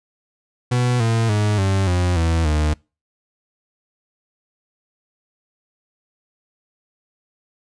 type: tone with pitch steps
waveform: 40% pulse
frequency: 123.47 / 113.88 / 105.03 / 96.87 / 89.35 / 82.41 / 76 Hz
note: B2 / A#2 / G#2 / G2 / F2 / E2 / D#2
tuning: 0 / -40 / +20 / -20 / +40 / 0 / -40 cents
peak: -15 dBFS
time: 0.71-2.74 s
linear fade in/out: 10 ms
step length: 290 ms
effects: noise-tail reverb RT60 0.3 s tail -26 dB re dry + resampled to 22050 Hz